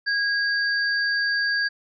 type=tone pair together; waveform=sine; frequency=1641 / 4645 Hz; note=G#6 / D8; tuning=-21 / -20 cents; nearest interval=octave + tritone; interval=1801 cents; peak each=-21 / -28 dBFS; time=0.06-1.69 s; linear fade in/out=20 ms; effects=none